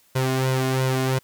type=tone with flanger; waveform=sawtooth; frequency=130.81 Hz; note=C3; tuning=in tune; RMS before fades=-22 dBFS; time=0.15-1.19 s; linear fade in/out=10 ms; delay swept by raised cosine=2 to 2.81 ms; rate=2.9 Hz; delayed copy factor=+0.7; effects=white hiss -59 dBFS RMS until 1.23 s